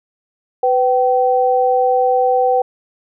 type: tone pair together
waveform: sine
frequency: 500 / 770.3 Hz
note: B4 / G5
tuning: +21 / -30 cents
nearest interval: perfect fifth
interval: 749 cents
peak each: -14 dBFS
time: 0.63-2.62 s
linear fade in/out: 5 ms
effects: none